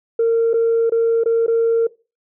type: tone with dropouts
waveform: sine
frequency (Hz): 458.7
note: A#4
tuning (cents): -28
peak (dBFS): -11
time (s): 0.19-1.87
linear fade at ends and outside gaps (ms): 5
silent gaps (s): 0.534-0.539 / 0.897-0.92 / 1.237-1.258 / 1.465-1.479
effects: noise-tail reverb RT60 0.3 s tail -21 dB re dry + tanh soft clip ceiling -10 dBFS